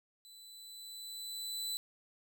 sawtooth tone with level ramp, 3994 Hz, B7, 19 cents sharp, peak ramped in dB -51 to -32 dBFS, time 0.25-1.77 s, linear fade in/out 0 ms, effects none

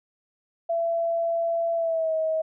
sine tone with pitch glide, 671 to 637 Hz, E5 to D#5, +31 to +41 cents, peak -22 dBFS, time 0.69-2.42 s, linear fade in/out 10 ms, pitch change -90 cents, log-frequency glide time 1.75-2.14 s, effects none

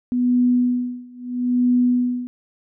sine tone with tremolo, 246.9 Hz, B3, in tune, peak -13 dBFS, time 0.12-2.27 s, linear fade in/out 0 ms, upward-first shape sine, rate 0.76 Hz, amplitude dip 95%, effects none

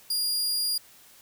sawtooth tone, 4832 Hz, D8, 48 cents sharp, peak -22 dBFS, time 0.1-0.78 s, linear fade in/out 5 ms, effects white hiss -54 dBFS RMS until 1.21 s

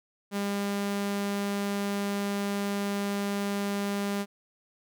sawtooth tone, 201.2 Hz, G3, 45 cents sharp, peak -24 dBFS, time 0.31-4.26 s, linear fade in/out 50 ms, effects none

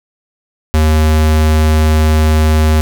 square tone, 77.78 Hz, D#2, in tune, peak -8 dBFS, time 0.74-2.81 s, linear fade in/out 0 ms, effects 8-bit

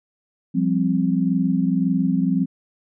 sine chord, F suspended second, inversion none, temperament just, 174.61 / 196.44 / 261.9 Hz, F3 / G3 / C4, 0 / +4 / +2 cents, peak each -21 / -22 / -21 dBFS, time 0.54-2.46 s, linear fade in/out 20 ms, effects none

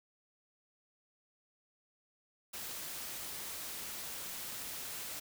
white noise, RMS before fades -43 dBFS, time 2.53-5.2 s, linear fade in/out 10 ms, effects none

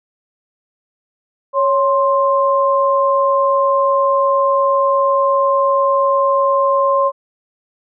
sine tone pair together, 554.4 / 1051.4 Hz, C#5 / C6, 0 / +8 cents, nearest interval major seventh, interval 1108 cents, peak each -14 dBFS, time 1.53-7.12 s, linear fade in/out 50 ms, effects none

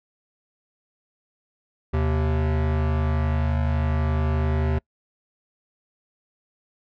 square tone pair together, 77.7 / 129.4 Hz, D#2 / C3, -2 / -19 cents, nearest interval major sixth, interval 883 cents, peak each -22 / -27 dBFS, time 1.93-4.79 s, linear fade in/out 10 ms, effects noise-tail reverb RT60 0.1 s tail -26 dB re dry + low-pass 2000 Hz 12 dB/octave

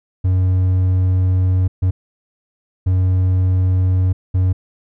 triangle tone bursts at uneven times, 92.5 Hz, F#2, in tune, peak -10 dBFS, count 4, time 0.24-1.68 / 1.82-1.91 / 2.86-4.13 / 4.34-4.53 s, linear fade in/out 10 ms, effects none

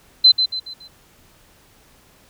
sine tone with echo, 4061 Hz, B7, 48 cents sharp, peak -6 dBFS, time 0.24-0.32 s, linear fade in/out 10 ms, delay 140 ms, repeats 4, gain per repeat -8 dB, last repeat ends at 0.88 s, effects pink hiss -53 dBFS RMS until 2.29 s

